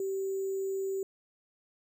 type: tone with sample-and-hold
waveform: sine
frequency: 386.3 Hz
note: G4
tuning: 25 cents flat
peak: -30 dBFS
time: 0-1.03 s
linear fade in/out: 2 ms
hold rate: 7350 Hz
effects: none